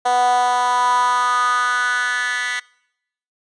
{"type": "tone with high-pass filter sweep", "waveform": "10% pulse", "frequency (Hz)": 246.9, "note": "B3", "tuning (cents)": 0, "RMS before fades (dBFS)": -18, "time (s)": [0.05, 2.6], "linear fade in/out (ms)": 10, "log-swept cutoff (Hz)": [670, 2000], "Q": 5.1, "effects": ["noise-tail reverb RT60 0.8 s tail -24 dB re dry", "resampled to 22050 Hz"]}